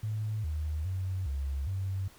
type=tone with pitch steps; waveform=sine; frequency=107.6 / 77 / 93.6 / 68.9 / 95.8 Hz; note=A2 / D#2 / F#2 / C#2 / G2; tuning=-38 / -17 / +20 / -10 / -39 cents; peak=-30 dBFS; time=0.03-2.08 s; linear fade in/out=5 ms; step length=410 ms; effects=pink hiss -57 dBFS RMS until 2.18 s